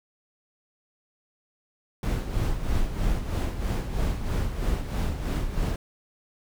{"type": "noise with tremolo", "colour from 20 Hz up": "brown", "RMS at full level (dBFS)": -24, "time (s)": [2.03, 5.76], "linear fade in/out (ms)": 2, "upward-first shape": "sine", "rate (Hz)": 3.1, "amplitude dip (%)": 60, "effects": []}